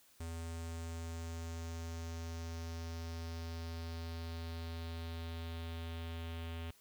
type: tone with low-pass filter sweep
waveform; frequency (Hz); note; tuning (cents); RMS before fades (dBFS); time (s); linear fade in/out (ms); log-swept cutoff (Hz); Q
square; 82.8; E2; +8; -43; 0.2-6.71; 5; 8600 to 3100; 2.8
effects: white hiss -66 dBFS RMS until 6.8 s